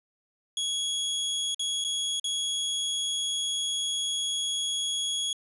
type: tone with dropouts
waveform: sawtooth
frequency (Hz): 3336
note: G#7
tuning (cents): +7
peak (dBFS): -24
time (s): 0.57-5.33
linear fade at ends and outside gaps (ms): 2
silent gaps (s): 1.546-1.594 / 1.841-1.847 / 2.198-2.242
effects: resampled to 24000 Hz